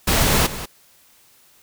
pink noise with echo, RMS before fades -17 dBFS, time 0.07-0.47 s, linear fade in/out 10 ms, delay 190 ms, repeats 1, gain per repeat -13 dB, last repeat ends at 0.66 s, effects white hiss -54 dBFS RMS until 1.62 s

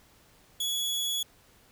sawtooth tone, 3378 Hz, G#7, 29 cents sharp, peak -25 dBFS, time 0.6-1.23 s, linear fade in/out 5 ms, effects pink hiss -60 dBFS RMS until 1.71 s

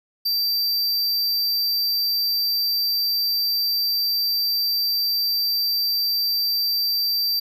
square tone, 4681 Hz, D8, 7 cents flat, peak -20 dBFS, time 0.25-7.4 s, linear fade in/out 10 ms, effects none

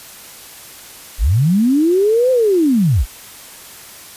sine linear two-way sweep, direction up then down, 34.8 to 523.3 to 34.8 Hz, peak -10 dBFS, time 1.18-3.06 s, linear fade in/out 50 ms, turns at 2.31 s, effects white hiss -37 dBFS RMS until 4.16 s + resampled to 32000 Hz

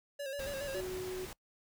square tone with vibrato, 554.4 Hz, C#5, in tune, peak -38 dBFS, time 0.19-0.81 s, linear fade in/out 10 ms, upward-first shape square, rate 7.2 Hz, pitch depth 51 cents each way
pink noise, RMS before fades -46 dBFS, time 0.39-1.33 s, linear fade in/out 2 ms
sine tone, 370 Hz, F#4, in tune, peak -37 dBFS, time 0.74-1.26 s, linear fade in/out 10 ms
effects noise-tail reverb RT60 0.1 s tail -23 dB re dry

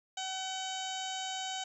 harmonic tone, 758 Hz, F#5, 42 cents sharp, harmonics 1 / 2 / 3 / 4 / 5 / 6 / 7 / 8 / 9 / 10, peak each -39 / -46 / -50 / -41 / -45 / -52 / -55 / -50 / -46 / -50 dBFS, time 0.17-1.64 s, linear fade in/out 5 ms, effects 12-bit

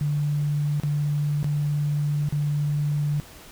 sine tone with dropouts, 146.9 Hz, D3, 1 cent sharp, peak -21 dBFS, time 0.01-3.2 s, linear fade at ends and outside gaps 0 ms, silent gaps 0.799-0.835 / 1.429-1.444 / 2.287-2.325 s, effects pink hiss -46 dBFS RMS until 3.51 s

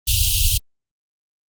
pink band-stop noise, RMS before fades -17 dBFS, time 0.07-0.58 s, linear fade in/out 10 ms, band 110 to 2700 Hz, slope 96 dB/octave, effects Opus 32 kbps

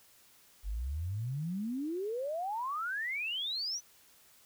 sine exponential sweep, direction up, 45.97 to 6090 Hz, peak -33 dBFS, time 0.63-3.81 s, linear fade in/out 50 ms, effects white hiss -62 dBFS RMS until 4.45 s

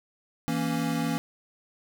square chord, A# diminished, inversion second, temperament equal, 164.81 / 233.1 / 277.2 Hz, E3 / A#3 / C#4, 0 / 0 / 0 cents, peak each -31 dBFS, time 0.48-1.18 s, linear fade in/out 0 ms, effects none

